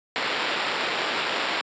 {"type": "noise with sample-and-hold", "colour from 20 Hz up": "blue", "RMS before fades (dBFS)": -26, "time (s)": [0.16, 1.61], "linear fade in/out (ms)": 0, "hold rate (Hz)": 6300, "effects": ["high-pass 300 Hz 12 dB/octave", "resampled to 16000 Hz"]}